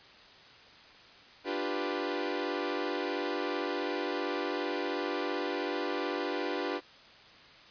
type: chord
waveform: sawtooth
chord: G dominant seventh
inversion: second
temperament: equal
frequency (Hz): 293.7 / 349.2 / 392 / 493.9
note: D4 / F4 / G4 / B4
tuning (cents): 0 / 0 / 0 / 0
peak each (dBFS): -33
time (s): 1.44-6.81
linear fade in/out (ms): 50
effects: white hiss -54 dBFS RMS until 7.7 s + resampled to 11025 Hz